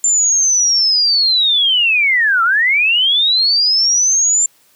sine linear two-way sweep, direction down then up, 7280 to 1313 to 7280 Hz, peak -10 dBFS, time 0.04-4.46 s, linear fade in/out 2 ms, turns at 2.43 s, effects white hiss -53 dBFS RMS until 4.75 s + high-pass 100 Hz 12 dB/octave

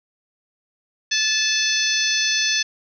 harmonic tone, 871 Hz, A5, 18 cents flat, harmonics 2 / 3 / 4 / 5 / 6 / 7, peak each -25 / -25 / -25 / -25 / -25 / -25 dBFS, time 1.11-2.63 s, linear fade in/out 10 ms, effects none

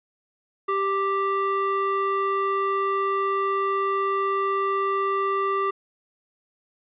square tone with band-pass filter, 392 Hz, G4, in tune, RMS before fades -24 dBFS, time 0.68-5.71 s, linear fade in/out 10 ms, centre 1000 Hz, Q 2.1, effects resampled to 8000 Hz

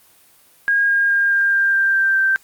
sine tone with pitch steps, 1629 / 1619.6 / 1610.3 / 1601 / 1591.8 / 1582.6 / 1573.5 / 1564.4 Hz, G#6 / G#6 / G6 / G6 / G6 / G6 / G6 / G6, -34 / -44 / +46 / +36 / +26 / +16 / +6 / -4 cents, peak -13 dBFS, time 0.68-2.36 s, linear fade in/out 0 ms, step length 210 ms, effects white hiss -52 dBFS RMS until 2.43 s + Opus 32 kbps

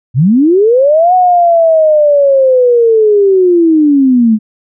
sine linear two-way sweep, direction up then down, 110.8 to 740 to 210.3 Hz, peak -4 dBFS, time 0.14-4.39 s, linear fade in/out 50 ms, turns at 1.14 s, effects none

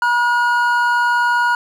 triangle tone pair together, 962.4 / 1442 Hz, B5 / F#6, -45 / -45 cents, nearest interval perfect fifth, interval 700 cents, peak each -14 dBFS, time 0.02-1.55 s, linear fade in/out 2 ms, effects none

